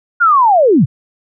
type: linear sweep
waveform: sine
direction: down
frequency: 1449 to 97.6 Hz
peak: -6 dBFS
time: 0.2-0.86 s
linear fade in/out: 20 ms
effects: none